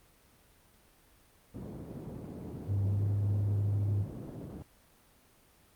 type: band-pass noise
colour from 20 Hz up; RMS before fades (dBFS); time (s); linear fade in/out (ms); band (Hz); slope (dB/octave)
pink; -43; 1.54-4.63; 10; 100 to 370; 12
type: tone with pitch glide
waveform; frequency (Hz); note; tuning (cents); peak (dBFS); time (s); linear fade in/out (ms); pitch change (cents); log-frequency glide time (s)
sine; 99.2 to 101.64; G2 to G#2; +21 to -37; -27; 2.67-4.06; 50; +42; 2.87-3.07
effects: pink hiss -63 dBFS RMS until 5.75 s + Opus 32 kbps